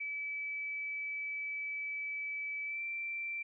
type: tone with pitch glide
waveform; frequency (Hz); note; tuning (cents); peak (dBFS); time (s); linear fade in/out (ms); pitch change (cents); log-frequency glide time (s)
sine; 2300 to 2346; D7 to D7; -37 to -2; -36; 0-3.43; 10; +35; 2.65-2.82
effects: none